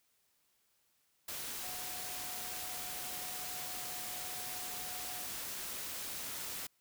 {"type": "tone in noise", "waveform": "sine", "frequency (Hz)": 731, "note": "F#5", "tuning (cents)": -21, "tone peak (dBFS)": -51, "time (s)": [1.63, 5.26], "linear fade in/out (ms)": 5, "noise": "white", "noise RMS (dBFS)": -42, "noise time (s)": [1.28, 6.67], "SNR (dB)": -12, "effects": ["white hiss -75 dBFS RMS until 6.8 s"]}